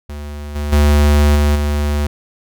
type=tone with level steps; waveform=square; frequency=73.42 Hz; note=D2; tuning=in tune; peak=-26 / -19 / -9 / -11 / -15 dBFS; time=0.09-2.07 s; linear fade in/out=5 ms; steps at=0.55 / 0.72 / 1.35 / 1.55 s; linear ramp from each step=10 ms; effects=none